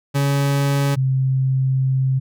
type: tone pair in turn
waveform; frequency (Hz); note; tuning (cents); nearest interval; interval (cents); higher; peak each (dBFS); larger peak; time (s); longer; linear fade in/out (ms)
40% pulse / sine; 140.4 / 132.12; C#3 / C3; +22 / +17; minor second; 105; first; -15; neither; 0.14-0.96 / 0.96-2.2; second; 20
effects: none